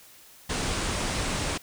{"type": "low-pass noise", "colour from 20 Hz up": "pink", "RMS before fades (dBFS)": -29, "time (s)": [0.49, 1.58], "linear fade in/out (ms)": 10, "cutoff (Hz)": 9800, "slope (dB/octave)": 96, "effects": ["white hiss -52 dBFS RMS until 1.62 s"]}